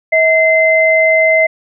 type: tone pair together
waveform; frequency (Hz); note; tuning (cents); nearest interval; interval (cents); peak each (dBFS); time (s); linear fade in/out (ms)
sine; 641.7 / 2068; E5 / C7; -47 / -21; octave + minor sixth; 2026; -10; 0.12-1.47; 10
effects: none